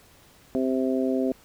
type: harmonic tone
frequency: 130.81 Hz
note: C3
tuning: in tune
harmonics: 2 / 3 / 4 / 5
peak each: -24 / -28 / -30 / -32 dBFS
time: 0.55-1.32 s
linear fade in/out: 0 ms
effects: pink hiss -55 dBFS RMS until 1.44 s